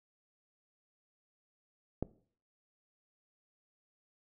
click, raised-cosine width 2 ms, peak -19 dBFS, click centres 2.026 s, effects noise-tail reverb RT60 0.5 s tail -19 dB re dry

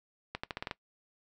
accelerating click train, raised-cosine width 0.3 ms, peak -19 dBFS, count 7, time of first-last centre 0.35-0.712 s, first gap 85 ms, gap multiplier 0.86, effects noise-tail reverb RT60 0.1 s tail -19 dB re dry

